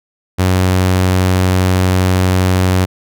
sawtooth tone, 92.5 Hz, F#2, in tune, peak -6 dBFS, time 0.38-2.86 s, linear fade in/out 20 ms, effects none

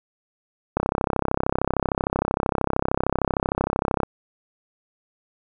click train, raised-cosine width 1 ms, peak -6 dBFS, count 109, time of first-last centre 0.77-4.033 s, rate 33.1 Hz, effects none

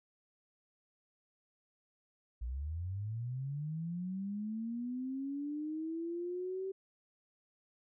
sine linear sweep, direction up, 55.8 to 387 Hz, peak -36 dBFS, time 2.41-6.72 s, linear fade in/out 10 ms, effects none

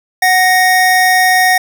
square tone pair together, 740 / 1864.7 Hz, F#5 / A#6, 0 / 0 cents, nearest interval octave + major third, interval 1600 cents, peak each -11 dBFS, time 0.22-1.58 s, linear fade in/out 5 ms, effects none

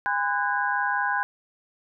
sine tone cluster, 814 / 1013 / 1485 / 1630 Hz, G#5 / B5 / F#6 / G#6, -35 / +44 / +6 / -33 cents, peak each -28 dBFS, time 0.06-1.23 s, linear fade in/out 0 ms, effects none

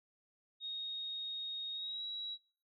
sine tone with pitch glide, 3733 to 3880 Hz, A#7 to B7, +2 to -31 cents, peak -39 dBFS, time 0.6-2.38 s, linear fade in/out 50 ms, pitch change +67 cents, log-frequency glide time 1.73-2.03 s, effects noise-tail reverb RT60 0.6 s tail -25 dB re dry

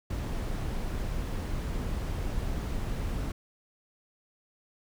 brown noise, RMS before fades -32 dBFS, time 0.1-3.32 s, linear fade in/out 5 ms, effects none

